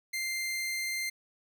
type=tone; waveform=sawtooth; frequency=2093 Hz; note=C7; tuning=in tune; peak=-28 dBFS; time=0.13-1.1 s; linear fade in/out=10 ms; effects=none